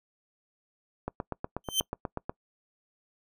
click train, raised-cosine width 1 ms, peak -18 dBFS, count 11, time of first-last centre 1.08-2.295 s, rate 8.23 Hz
sawtooth tone with exponential growth, 3100 Hz, G7, 20 cents flat, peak -17 dBFS, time 1.64-1.8 s, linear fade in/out 1 ms, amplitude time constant 34 ms
effects noise-tail reverb RT60 0.1 s tail -24 dB re dry

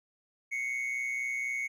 triangle tone pair together, 2090 / 2214 Hz, C7 / C#7, -2 / -3 cents, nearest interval minor second, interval 99 cents, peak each -37 / -30 dBFS, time 0.51-1.68 s, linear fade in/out 20 ms, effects none

